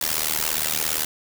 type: noise with amplitude modulation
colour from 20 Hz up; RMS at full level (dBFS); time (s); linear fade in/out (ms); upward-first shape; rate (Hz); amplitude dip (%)
white; -20; 0.01-1.05; 5; sine; 77.4; 100
effects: none